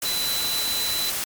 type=tone in noise; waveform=sine; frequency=4000 Hz; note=B7; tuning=21 cents sharp; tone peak=-25 dBFS; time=0.05-1.1 s; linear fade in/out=2 ms; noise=white; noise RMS=-27 dBFS; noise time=0.02-1.24 s; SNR=-1 dB; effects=MP3 96 kbps